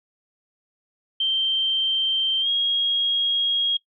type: tone with pitch glide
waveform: sine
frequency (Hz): 3136 to 3277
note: G7 to G#7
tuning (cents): 0 to -24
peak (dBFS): -19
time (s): 1.2-3.77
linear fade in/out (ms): 5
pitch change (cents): +76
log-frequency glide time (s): 2.41-2.48
effects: noise-tail reverb RT60 0.1 s tail -21 dB re dry